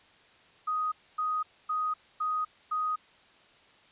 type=tone bursts; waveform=sine; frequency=1249 Hz; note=D#6; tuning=6 cents sharp; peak=-27 dBFS; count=5; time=0.67-2.96 s; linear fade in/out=10 ms; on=250 ms; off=260 ms; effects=white hiss -59 dBFS RMS until 3.91 s + resampled to 8000 Hz